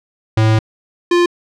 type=tone pair in turn; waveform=square; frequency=110 / 349.2 Hz; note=A2 / F4; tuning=0 / 0 cents; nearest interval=octave + minor sixth; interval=2000 cents; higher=second; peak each=-10 dBFS; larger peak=neither; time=0.37-0.59 / 1.11-1.26 s; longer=first; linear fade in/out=5 ms; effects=low-pass 5000 Hz 12 dB/octave